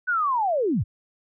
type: linear sweep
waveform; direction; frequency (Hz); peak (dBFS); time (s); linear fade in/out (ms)
sine; down; 1515 to 65.41; -20; 0.07-0.84; 20
effects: none